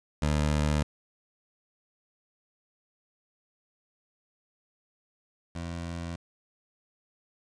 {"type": "tone pair in turn", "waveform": "20% pulse", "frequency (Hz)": [75, 84.92], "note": ["D2", "F2"], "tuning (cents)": [37, -48], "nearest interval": "major second", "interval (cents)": 215, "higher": "second", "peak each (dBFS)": [-19, -29], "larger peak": "first", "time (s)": [[0.22, 0.83], [5.55, 6.16]], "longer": "neither", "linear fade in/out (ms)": 5, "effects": ["resampled to 22050 Hz", "9-bit"]}